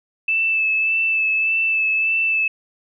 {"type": "tone with vibrato", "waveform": "sine", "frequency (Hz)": 2632, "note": "E7", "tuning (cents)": -3, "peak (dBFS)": -16, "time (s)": [0.28, 2.48], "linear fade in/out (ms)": 5, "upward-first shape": "sine", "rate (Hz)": 1.7, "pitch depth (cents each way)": 20, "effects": []}